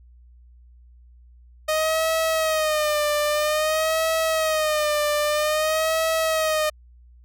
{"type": "tone with vibrato", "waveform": "sawtooth", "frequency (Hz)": 619, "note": "D#5", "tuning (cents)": -9, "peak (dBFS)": -16, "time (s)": [1.68, 6.7], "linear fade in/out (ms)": 10, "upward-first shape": "sine", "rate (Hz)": 0.51, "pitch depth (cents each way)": 73, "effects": ["added 60 Hz sine -47 dBFS peak until 7.24 s"]}